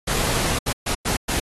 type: noise bursts at uneven times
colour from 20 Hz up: pink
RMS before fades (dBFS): -23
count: 5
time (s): 0.07-0.59 / 0.66-0.73 / 0.86-0.95 / 1.05-1.17 / 1.28-1.4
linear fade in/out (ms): 10
effects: AAC 32 kbps